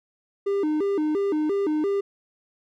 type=tone with vibrato; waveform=triangle; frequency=349.2 Hz; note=F4; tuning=in tune; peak=-19 dBFS; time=0.46-2.01 s; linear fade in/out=10 ms; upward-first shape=square; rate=2.9 Hz; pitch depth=230 cents each way; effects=none

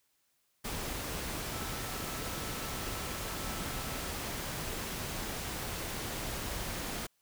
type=tone in noise; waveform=sine; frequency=1318.5 Hz; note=E6; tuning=in tune; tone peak=-49 dBFS; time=1.52-4.12 s; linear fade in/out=10 ms; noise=pink; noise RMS=-38 dBFS; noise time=0.64-7.07 s; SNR=-14 dB; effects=white hiss -75 dBFS RMS until 7.21 s

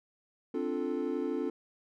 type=chord; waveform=triangle; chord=D minor seventh; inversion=third; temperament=equal; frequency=261.6 / 293.7 / 349.2 / 440 Hz; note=C4 / D4 / F4 / A4; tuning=0 / 0 / 0 / 0 cents; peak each=-34 dBFS; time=0.54-1.5 s; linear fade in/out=5 ms; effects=none

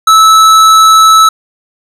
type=tone with hard clipping; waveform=triangle; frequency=1306 Hz; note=E6; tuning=17 cents flat; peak=-3 dBFS; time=0.07-1.29 s; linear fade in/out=5 ms; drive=18 dB; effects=none

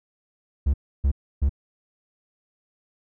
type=tone bursts; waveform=triangle; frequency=69.1 Hz; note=C#2; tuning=5 cents flat; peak=-15 dBFS; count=3; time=0.66-1.494 s; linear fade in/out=10 ms; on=78 ms; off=300 ms; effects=none

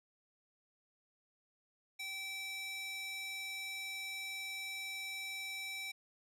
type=tone with high-pass filter; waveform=square; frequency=773 Hz; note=G5; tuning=24 cents flat; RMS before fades=-43 dBFS; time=1.99-5.92 s; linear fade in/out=10 ms; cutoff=2600 Hz; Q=2.3; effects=resampled to 32000 Hz

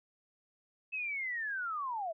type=linear sweep; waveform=sine; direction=down; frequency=2613 to 620 Hz; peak=-34 dBFS; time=0.92-2.13 s; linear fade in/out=20 ms; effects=none

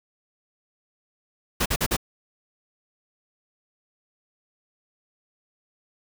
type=noise bursts; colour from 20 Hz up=pink; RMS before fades=-23 dBFS; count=4; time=1.6-1.967 s; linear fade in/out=10 ms; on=58 ms; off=45 ms; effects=none

